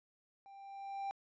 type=tone with level ramp; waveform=triangle; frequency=789 Hz; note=G5; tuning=11 cents sharp; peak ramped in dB=-52 to -34 dBFS; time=0.46-1.11 s; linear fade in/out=0 ms; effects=resampled to 16000 Hz